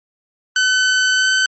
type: tone with pitch glide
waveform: sawtooth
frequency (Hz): 1515 to 1525.5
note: F#6 to G6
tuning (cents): +40 to -48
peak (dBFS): -9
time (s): 0.56-1.46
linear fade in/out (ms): 2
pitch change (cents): +12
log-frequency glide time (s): 1.16-1.27
effects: MP3 32 kbps